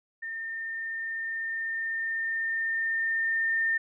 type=tone with level ramp; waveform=sine; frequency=1812 Hz; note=A#6; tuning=50 cents flat; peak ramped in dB=-33 to -23 dBFS; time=0.22-3.78 s; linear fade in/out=10 ms; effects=none